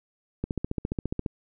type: click train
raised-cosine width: 3 ms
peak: -15 dBFS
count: 13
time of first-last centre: 0.44-1.262 s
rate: 14.6 Hz
effects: none